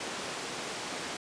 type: band-pass noise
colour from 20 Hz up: pink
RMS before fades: -38 dBFS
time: 0-1.17 s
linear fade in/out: 5 ms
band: 260 to 8300 Hz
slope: 12 dB/octave
effects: resampled to 22050 Hz